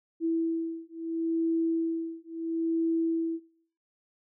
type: beating tone pair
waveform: sine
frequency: 328.5 / 329.24 Hz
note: E4 / E4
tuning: -6 / -2 cents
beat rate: 0.74 Hz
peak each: -30 dBFS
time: 0.2-3.4 s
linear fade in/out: 50 ms
effects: noise-tail reverb RT60 0.6 s tail -21 dB re dry